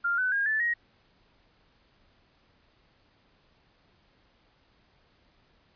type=tone with pitch steps; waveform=sine; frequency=1396.9 / 1505.8 / 1623.3 / 1749.8 / 1886.3 Hz; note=F6 / F#6 / G#6 / A6 / A#6; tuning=0 / +30 / -40 / -10 / +20 cents; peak=-24 dBFS; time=0.04-0.74 s; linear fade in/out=10 ms; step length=140 ms; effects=pink hiss -65 dBFS RMS until 5.75 s + resampled to 11025 Hz